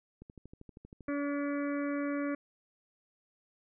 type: click train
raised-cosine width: 3 ms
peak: -36 dBFS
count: 12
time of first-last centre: 0.22-1.086 s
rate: 12.7 Hz
type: harmonic tone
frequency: 286 Hz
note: D4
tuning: 46 cents flat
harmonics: 1 / 2 / 4 / 5 / 6 / 7 / 8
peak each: -32 / -38 / -44 / -46 / -48 / -49 / -50 dBFS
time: 1.08-2.35 s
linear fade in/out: 5 ms
effects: none